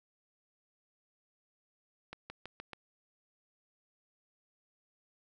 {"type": "accelerating click train", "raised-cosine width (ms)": 0.3, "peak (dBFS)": -27, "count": 5, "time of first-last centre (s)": [2.13, 2.733], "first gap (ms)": 170, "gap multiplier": 0.92, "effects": []}